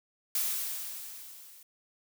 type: noise with level ramp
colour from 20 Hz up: blue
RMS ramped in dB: -29 to -54 dBFS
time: 0.35-1.63 s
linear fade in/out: 2 ms
effects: none